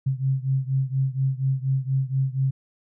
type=beating tone pair; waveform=sine; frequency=132.1 / 136.3 Hz; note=C3 / C#3; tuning=+17 / -29 cents; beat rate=4.2 Hz; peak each=-23 / -25 dBFS; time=0.06-2.51 s; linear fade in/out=10 ms; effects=none